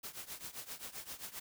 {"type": "noise with tremolo", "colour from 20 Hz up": "white", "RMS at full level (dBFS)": -43, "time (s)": [0.03, 1.4], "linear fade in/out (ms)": 10, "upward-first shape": "triangle", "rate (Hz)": 7.6, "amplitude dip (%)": 90, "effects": []}